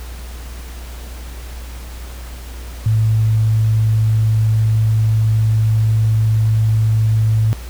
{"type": "tone", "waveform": "sine", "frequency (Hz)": 110, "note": "A2", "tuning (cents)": 0, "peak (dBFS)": -11, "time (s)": [2.86, 7.53], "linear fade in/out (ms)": 0, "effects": ["added 60 Hz sine -28 dBFS peak until 7.69 s", "pink hiss -38 dBFS RMS until 7.69 s"]}